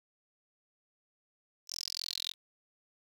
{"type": "tone with high-pass filter sweep", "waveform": "10% pulse", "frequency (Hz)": 43.48, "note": "F1", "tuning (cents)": -7, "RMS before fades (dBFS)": -39, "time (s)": [1.67, 2.34], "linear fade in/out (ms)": 50, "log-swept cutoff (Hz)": [5700, 3600], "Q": 9.7, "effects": ["10-bit"]}